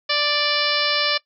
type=harmonic tone; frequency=587.3 Hz; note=D5; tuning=in tune; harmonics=1 / 2 / 3 / 4 / 5 / 6 / 7 / 8 / 9; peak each=-27 / -27 / -27 / -27 / -27 / -27 / -27 / -27 / -27 dBFS; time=0.09-1.18 s; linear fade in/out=10 ms; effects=noise-tail reverb RT60 0.1 s tail -20 dB re dry